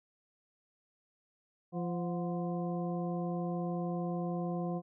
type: harmonic tone with a mistuned harmonic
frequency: 173.2 Hz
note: F3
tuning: 14 cents flat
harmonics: 1 / 2 / 3 / 4 / 6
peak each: -34 / -40 / -42 / -42 / -49 dBFS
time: 1.72-4.82 s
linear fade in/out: 50 ms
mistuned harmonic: 4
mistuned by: +71 cents
effects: none